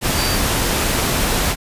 sine tone in noise, 4643 Hz, D8, 21 cents flat, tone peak -24 dBFS, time 0.14-0.39 s, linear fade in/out 50 ms, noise pink, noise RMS -18 dBFS, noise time 0.01-1.56 s, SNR -9 dB, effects resampled to 32000 Hz

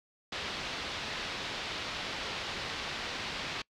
white low-pass noise, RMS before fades -38 dBFS, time 0.32-3.62 s, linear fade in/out 5 ms, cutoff 4300 Hz, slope 24 dB/octave, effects noise-tail reverb RT60 0.1 s tail -25 dB re dry

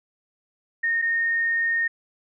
sine tone pair in turn, 1842 / 1842 Hz, A#6 / A#6, -21 / -21 cents, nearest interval unison, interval 0 cents, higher neither, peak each -20 dBFS, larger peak neither, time 0.83-1.02 / 1.02-1.88 s, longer second, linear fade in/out 10 ms, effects none

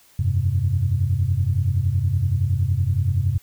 sine chord, F suspended second, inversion none, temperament equal, 87.31 / 98 / 130.81 Hz, F2 / G2 / C3, 0 / 0 / 0 cents, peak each -22 / -20 / -23 dBFS, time 0.19-3.38 s, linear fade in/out 5 ms, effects tanh soft clip ceiling -8 dBFS + white hiss -54 dBFS RMS until 3.42 s

